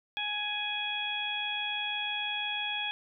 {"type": "harmonic tone", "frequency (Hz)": 834, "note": "G#5", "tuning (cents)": 7, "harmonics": [1, 2, 3, 4], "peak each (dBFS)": [-39, -40, -35, -34], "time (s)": [0.17, 2.91], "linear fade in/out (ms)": 0, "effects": []}